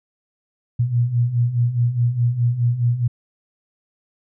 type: beating tone pair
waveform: sine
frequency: 117.1 / 121.9 Hz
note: A#2 / B2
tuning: +8 / -22 cents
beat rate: 4.8 Hz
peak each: -22 / -17 dBFS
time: 0.79-3.08 s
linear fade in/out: 10 ms
effects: none